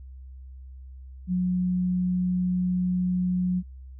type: tone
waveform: sine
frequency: 181.3 Hz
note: F#3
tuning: 35 cents flat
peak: -22 dBFS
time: 1.27-3.63 s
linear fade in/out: 50 ms
effects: added 65 Hz sine -40 dBFS peak until 3.99 s